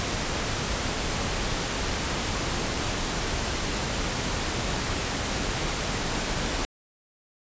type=noise; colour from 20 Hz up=pink; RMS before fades=-28 dBFS; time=0-6.65 s; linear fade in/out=0 ms; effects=resampled to 16000 Hz